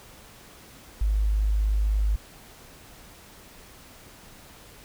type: tone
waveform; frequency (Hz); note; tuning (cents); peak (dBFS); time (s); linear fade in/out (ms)
sine; 51.91; G#1; 0; -20; 1.01-2.16; 5
effects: pink hiss -49 dBFS RMS until 4.84 s